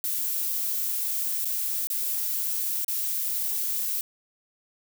violet noise with dropouts, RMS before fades -28 dBFS, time 0.04-4.01 s, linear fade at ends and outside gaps 1 ms, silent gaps 1.447-1.454 / 1.871-1.901 / 2.846-2.881 s, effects none

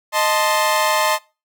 sawtooth chord, A diminished, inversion second, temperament equal, 622.3 / 880 / 1046.5 Hz, Eb5 / A5 / C6, 0 / 0 / 0 cents, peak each -16 dBFS, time 0.12-1.19 s, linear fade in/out 50 ms, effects noise-tail reverb RT60 0.3 s tail -23 dB re dry

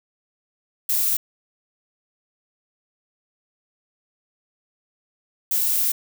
violet noise bursts at uneven times, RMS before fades -21 dBFS, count 2, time 0.89-1.17 / 5.51-5.92 s, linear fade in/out 5 ms, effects none

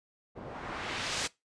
white noise with low-pass filter sweep, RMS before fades -37 dBFS, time 0.35-1.28 s, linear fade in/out 20 ms, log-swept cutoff 500 to 7600 Hz, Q 0.85, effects noise-tail reverb RT60 0.2 s tail -21 dB re dry + resampled to 22050 Hz

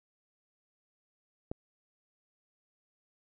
click, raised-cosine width 2 ms, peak -22 dBFS, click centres 1.515 s, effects none

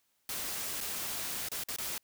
white noise with dropouts, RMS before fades -37 dBFS, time 0.29-1.98 s, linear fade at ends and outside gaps 2 ms, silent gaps 0.806-0.81 / 1.487-1.516 / 1.637-1.685 / 1.763-1.784 s, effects white hiss -75 dBFS RMS until 2.03 s

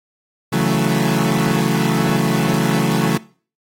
30% pulse chord, F# minor seventh, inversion second, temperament equal, 138.59 / 164.81 / 185 / 220 Hz, C#3 / E3 / F#3 / A3, 0 / 0 / 0 / 0 cents, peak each -18 dBFS, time 0.52-3.18 s, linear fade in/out 10 ms, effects noise-tail reverb RT60 0.4 s tail -20 dB re dry + AAC 48 kbps

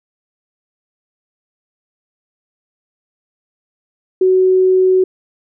sine tone, 373.1 Hz, F#4, 14 cents sharp, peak -8 dBFS, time 4.21-5.04 s, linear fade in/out 5 ms, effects none

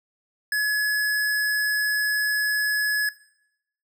square tone, 1697 Hz, G#6, 37 cents sharp, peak -22 dBFS, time 0.52-3.09 s, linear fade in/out 2 ms, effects noise-tail reverb RT60 0.8 s tail -19 dB re dry

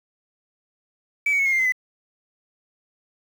sine tone with pitch steps, 2300 / 2249 / 2199 / 2150 / 2102 / 2055 / 2009 Hz, D7 / C#7 / C#7 / C7 / C7 / C7 / B6, -37 / +24 / -14 / +47 / +7 / -32 / +29 cents, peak -16 dBFS, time 1.26-1.722 s, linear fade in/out 5 ms, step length 66 ms, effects tanh soft clip ceiling -15 dBFS + 7-bit

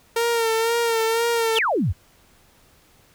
sawtooth tone with vibrato, 458.5 Hz, A#4, 29 cents flat, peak -15 dBFS, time 0.16-1.59 s, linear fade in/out 5 ms, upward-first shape sine, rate 2 Hz, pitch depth 44 cents each way
sine exponential sweep, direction down, 3987 to 69.2 Hz, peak -18 dBFS, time 1.55-1.93 s, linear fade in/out 20 ms
effects pink hiss -56 dBFS RMS until 3.14 s

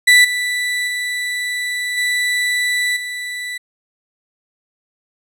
35% pulse tone with level steps, 1975.5 Hz, B6, in tune, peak -5 / -16 / -18 / -14 / -22 dBFS, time 0.07-3.58 s, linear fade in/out 10 ms, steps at 0.24 / 0.87 / 1.97 / 2.96 s, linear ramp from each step 10 ms, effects low-pass 12000 Hz 12 dB/octave

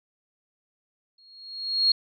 sine tone with exponential growth, 4286 Hz, C8, 41 cents sharp, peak -15 dBFS, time 1.18-1.92 s, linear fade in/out 5 ms, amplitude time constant 160 ms, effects none

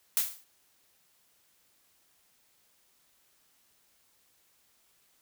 blue noise with exponential decay, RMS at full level -23 dBFS, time 0.17-0.44 s, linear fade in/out 1 ms, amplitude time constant 58 ms, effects white hiss -68 dBFS RMS until 5.21 s

